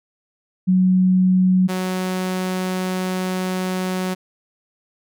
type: tone pair in turn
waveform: sine / sawtooth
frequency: 185 / 185 Hz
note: F#3 / F#3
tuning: 0 / 0 cents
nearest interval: unison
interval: 0 cents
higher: neither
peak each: -12 / -17 dBFS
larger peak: first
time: 0.67-1.68 / 1.68-4.15 s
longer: second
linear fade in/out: 20 ms
effects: none